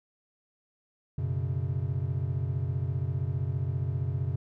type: chord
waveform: triangle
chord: F# suspended fourth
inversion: none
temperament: equal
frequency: 92.5 / 123.47 / 138.59 Hz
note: F#2 / B2 / C#3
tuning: 0 / 0 / 0 cents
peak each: -30 dBFS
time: 1.18-4.36 s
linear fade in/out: 5 ms
effects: none